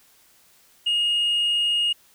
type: tone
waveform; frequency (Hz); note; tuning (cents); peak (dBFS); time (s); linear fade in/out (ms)
sine; 2859; F7; +40; -17; 0.86-1.93; 10
effects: tanh soft clip ceiling -17 dBFS + white hiss -57 dBFS RMS until 2.14 s